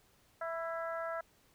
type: harmonic tone with a mistuned harmonic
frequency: 330 Hz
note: E4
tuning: 2 cents sharp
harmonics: 2 / 3 / 4 / 5 / 6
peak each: -38 / -47 / -41 / -46 / -53 dBFS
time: 0.41-1.21 s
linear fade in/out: 5 ms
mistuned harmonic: 4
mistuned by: +17 cents
effects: pink hiss -68 dBFS RMS until 1.54 s